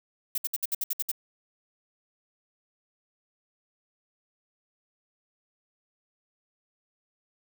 violet noise bursts, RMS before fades -28 dBFS, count 9, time 0.35-1.116 s, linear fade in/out 5 ms, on 30 ms, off 62 ms, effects none

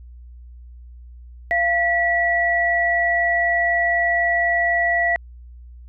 sine tone pair together, 688 / 1946 Hz, F5 / B6, -26 / -26 cents, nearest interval octave + tritone, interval 1800 cents, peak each -20 / -18 dBFS, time 1.51-5.16 s, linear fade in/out 0 ms, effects added 60 Hz sine -38 dBFS peak until 5.88 s

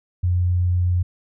sine tone, 89.2 Hz, F2, 37 cents sharp, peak -16 dBFS, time 0.23-1.03 s, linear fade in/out 10 ms, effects none

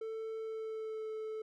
triangle tone with pitch glide, 443.9 to 436.5 Hz, A4 to A4, +15 to -14 cents, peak -36 dBFS, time 0.01-1.42 s, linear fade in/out 5 ms, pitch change -29 cents, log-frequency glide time 0.39-1.09 s, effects none

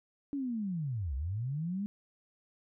sine linear two-way sweep, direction down then up, 289.5 to 61.74 to 209.9 Hz, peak -32 dBFS, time 0.33-1.86 s, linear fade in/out 0 ms, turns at 1.15 s, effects none

